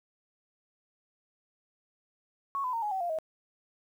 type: tone with pitch steps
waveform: sine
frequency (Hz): 1105 / 1007.5 / 918.5 / 837.4 / 763.5 / 696.1 / 634.7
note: C#6 / B5 / A#5 / G#5 / G5 / F5 / D#5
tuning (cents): -6 / +34 / -26 / +14 / -46 / -6 / +34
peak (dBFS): -29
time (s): 2.55-3.187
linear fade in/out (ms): 0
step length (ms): 91
effects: 10-bit